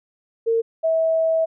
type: tone pair in turn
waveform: sine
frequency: 456.3 / 648.3 Hz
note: A#4 / E5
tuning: -37 / -29 cents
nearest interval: tritone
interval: 608 cents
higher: second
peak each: -16 dBFS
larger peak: neither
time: 0.46-0.62 / 0.83-1.46 s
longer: second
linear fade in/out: 20 ms
effects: none